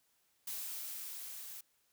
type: noise with level ramp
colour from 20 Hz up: blue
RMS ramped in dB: -41 to -48 dBFS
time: 0.47-1.61 s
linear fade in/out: 5 ms
effects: white hiss -75 dBFS RMS until 1.92 s